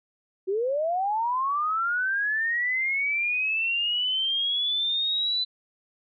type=linear sweep; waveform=sine; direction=up; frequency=365.3 to 4017 Hz; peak=-23 dBFS; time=0.47-5.45 s; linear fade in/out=20 ms; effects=none